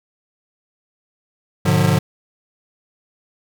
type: chord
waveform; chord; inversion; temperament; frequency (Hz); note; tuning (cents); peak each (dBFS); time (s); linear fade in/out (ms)
square; G# diminished seventh; none; just; 103.83 / 124.59 / 149.51 / 179.41; G#2 / B2 / D3 / F3; 0 / +16 / +31 / +47; -20 / -22 / -18 / -19; 1.65-1.99; 10
effects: none